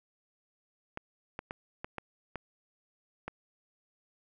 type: clicks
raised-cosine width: 0.5 ms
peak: -22 dBFS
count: 7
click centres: 0.974 / 1.391 / 1.509 / 1.845 / 1.983 / 2.357 / 3.28 s
effects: none